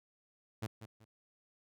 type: tone with echo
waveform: sawtooth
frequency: 110 Hz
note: A2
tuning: in tune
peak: -32 dBFS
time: 0.62-0.67 s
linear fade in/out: 10 ms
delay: 190 ms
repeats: 2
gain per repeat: -11 dB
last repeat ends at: 1.05 s
effects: none